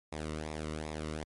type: tone with flanger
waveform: sawtooth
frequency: 77.2 Hz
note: D#2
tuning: 13 cents flat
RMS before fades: -39 dBFS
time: 0.12-1.24 s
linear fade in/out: 5 ms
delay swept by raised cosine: 0.66 to 1.24 ms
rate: 2.6 Hz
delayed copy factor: -0.75
effects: MP3 48 kbps